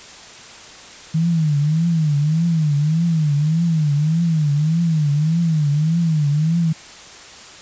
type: tone with vibrato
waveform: sine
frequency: 156.4 Hz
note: D#3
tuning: 9 cents sharp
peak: -14 dBFS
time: 1.14-6.73 s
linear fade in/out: 10 ms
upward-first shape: triangle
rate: 1.7 Hz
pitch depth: 170 cents each way
effects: white hiss -39 dBFS RMS until 7.61 s + resampled to 16000 Hz